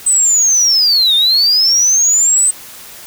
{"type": "linear two-way sweep", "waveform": "sine", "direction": "down then up", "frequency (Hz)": [8200, 3579, 8200], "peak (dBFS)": -6, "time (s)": [0.06, 2.51], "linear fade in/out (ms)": 10, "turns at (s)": 1.15, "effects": ["tanh soft clip ceiling -6 dBFS", "white hiss -34 dBFS RMS until 3.06 s"]}